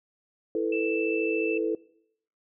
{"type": "chord", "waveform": "sine", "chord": "E suspended fourth", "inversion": "none", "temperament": "equal", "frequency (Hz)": [329.6, 440, 493.9], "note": ["E4", "A4", "B4"], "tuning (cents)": [0, 0, 0], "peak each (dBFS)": [-29, -27, -32], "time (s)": [0.55, 1.75], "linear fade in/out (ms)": 2}
{"type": "tone", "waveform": "sine", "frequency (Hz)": 2646, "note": "E7", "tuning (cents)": 6, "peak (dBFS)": -32, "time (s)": [0.72, 1.58], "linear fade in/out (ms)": 5}
{"effects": ["noise-tail reverb RT60 0.7 s tail -22 dB re dry"]}